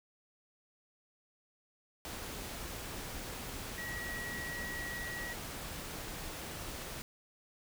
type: tone in noise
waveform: sine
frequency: 1918 Hz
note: A#6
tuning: 49 cents sharp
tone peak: -40 dBFS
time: 3.78-5.33 s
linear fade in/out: 0 ms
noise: pink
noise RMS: -43 dBFS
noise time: 2.05-7.02 s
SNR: 0 dB
effects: none